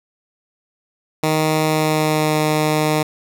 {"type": "tone with pitch glide", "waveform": "10% pulse", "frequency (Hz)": [156.1, 153.6], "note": ["D#3", "D#3"], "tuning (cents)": [6, -22], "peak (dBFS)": -7, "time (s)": [1.23, 3.03], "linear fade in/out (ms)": 5, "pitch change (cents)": -28, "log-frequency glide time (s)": [1.63, 2.39], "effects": []}